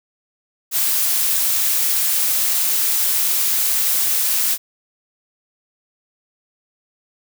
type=noise; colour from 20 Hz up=blue; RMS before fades=-18 dBFS; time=0.71-4.58 s; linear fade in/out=50 ms; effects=none